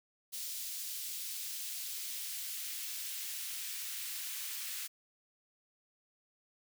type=noise with high-pass filter sweep; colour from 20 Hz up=white; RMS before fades=-41 dBFS; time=0.32-4.88 s; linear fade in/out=20 ms; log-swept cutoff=3700 to 1900 Hz; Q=0.85; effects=none